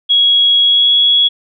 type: tone with pitch glide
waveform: sine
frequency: 3322 to 3349 Hz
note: G#7 to G#7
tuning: 0 to +14 cents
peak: -7 dBFS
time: 0.09-1.29 s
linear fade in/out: 20 ms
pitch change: +14 cents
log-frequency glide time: 0.62-0.92 s
effects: none